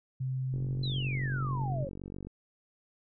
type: tone with pitch glide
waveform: sine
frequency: 130.4 to 131.84 Hz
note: C3 to C3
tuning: -5 to +14 cents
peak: -30 dBFS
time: 0.2-1.85 s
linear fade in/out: 10 ms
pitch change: +19 cents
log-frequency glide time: 0.73-1.57 s
type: click train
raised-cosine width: 3 ms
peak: -29 dBFS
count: 83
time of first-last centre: 0.54-2.27 s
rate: 47.4 Hz
type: exponential sweep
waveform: sine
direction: down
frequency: 4136 to 523.3 Hz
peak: -36 dBFS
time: 0.83-1.89 s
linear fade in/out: 5 ms
effects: none